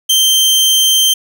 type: tone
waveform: sawtooth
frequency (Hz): 3136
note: G7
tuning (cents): 0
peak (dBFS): -5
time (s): 0.09-1.14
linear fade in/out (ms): 10
effects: none